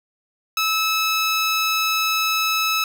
15% pulse tone, 1300 Hz, E6, 24 cents flat, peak -12 dBFS, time 0.57-2.84 s, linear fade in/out 2 ms, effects none

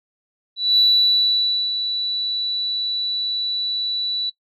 sine tone with ADSR envelope, 3951 Hz, B7, in tune, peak -10 dBFS, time 0.56-4.3 s, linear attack 220 ms, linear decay 930 ms, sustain -10 dB, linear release 8 ms, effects noise-tail reverb RT60 0.1 s tail -19 dB re dry + tanh soft clip ceiling -6 dBFS

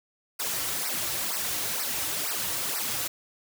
white noise with flanger, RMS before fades -30 dBFS, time 0.39-3.08 s, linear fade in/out 10 ms, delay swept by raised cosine 0.28 to 4.98 ms, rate 2.1 Hz, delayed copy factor -1, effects none

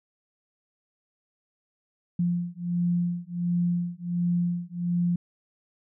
sine beating tone pair, 173.8 / 175.2 Hz, F3 / F3, -8 / +6 cents, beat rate 1.4 Hz, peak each -27 dBFS, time 2.19-5.16 s, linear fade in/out 5 ms, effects none

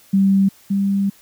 sine tone pair in turn, 194.9 / 197.73 Hz, G3 / G3, -10 / +15 cents, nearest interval unison, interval 25 cents, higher second, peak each -11 / -15 dBFS, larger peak first, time 0.13-0.49 / 0.7-1.1 s, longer second, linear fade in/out 10 ms, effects white hiss -50 dBFS RMS until 1.21 s

